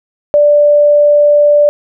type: tone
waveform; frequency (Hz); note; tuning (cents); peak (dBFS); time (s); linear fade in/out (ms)
sine; 587.3; D5; 0; -4; 0.34-1.69; 0
effects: none